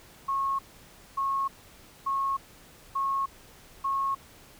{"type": "tone bursts", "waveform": "sine", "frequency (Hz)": 1092, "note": "C#6", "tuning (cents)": -26, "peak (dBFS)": -25, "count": 5, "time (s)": [0.28, 4.15], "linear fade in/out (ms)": 10, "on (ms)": 310, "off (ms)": 580, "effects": ["pink hiss -53 dBFS RMS until 4.59 s"]}